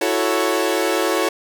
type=chord; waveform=sawtooth; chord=F# minor seventh; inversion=third; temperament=equal; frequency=329.6 / 370 / 440 / 554.4 Hz; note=E4 / F#4 / A4 / C#5; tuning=0 / 0 / 0 / 0 cents; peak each=-19 dBFS; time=0.01-1.29 s; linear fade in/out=5 ms; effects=none